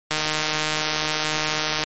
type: click train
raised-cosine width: 0.2 ms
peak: -5 dBFS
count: 267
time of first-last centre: 0.11-1.837 s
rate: 154 Hz
effects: MP3 32 kbps